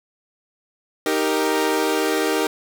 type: chord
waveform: sawtooth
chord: Eb major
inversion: none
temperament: equal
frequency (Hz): 311.1 / 392 / 466.2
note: Eb4 / G4 / Bb4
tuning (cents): 0 / 0 / 0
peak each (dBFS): -19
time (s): 1.06-2.47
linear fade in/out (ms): 2
effects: none